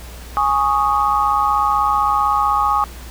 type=chord; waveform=sine; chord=Ab suspended fourth; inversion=none; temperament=equal; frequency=830.6 / 1108.7 / 1244.5 Hz; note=Ab5 / Db6 / Eb6; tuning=0 / 0 / 0 cents; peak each=-18 dBFS; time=0.37-2.84 s; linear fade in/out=0 ms; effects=added 60 Hz sine -33 dBFS peak until 3.1 s + pink hiss -39 dBFS RMS until 3.1 s